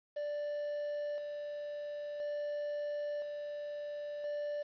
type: tone with tremolo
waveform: triangle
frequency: 587.3 Hz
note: D5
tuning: in tune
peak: -33 dBFS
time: 0.16-4.63 s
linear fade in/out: 10 ms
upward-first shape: square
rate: 0.49 Hz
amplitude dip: 35%
effects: resampled to 11025 Hz + 10-bit